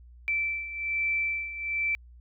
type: beating tone pair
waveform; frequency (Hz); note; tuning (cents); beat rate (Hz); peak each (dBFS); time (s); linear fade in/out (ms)
sine; 2330 / 2331.2; D7 / D7; -14 / -13; 1.2; -33 / -28; 0.28-1.95; 0
effects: added 60 Hz sine -48 dBFS peak until 2.2 s